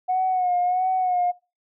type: tone with vibrato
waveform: sine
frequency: 731 Hz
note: F#5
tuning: 21 cents flat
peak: -18 dBFS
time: 0.08-1.32 s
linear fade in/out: 20 ms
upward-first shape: sine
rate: 1.5 Hz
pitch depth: 46 cents each way
effects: noise-tail reverb RT60 0.3 s tail -23 dB re dry + tanh soft clip ceiling -14 dBFS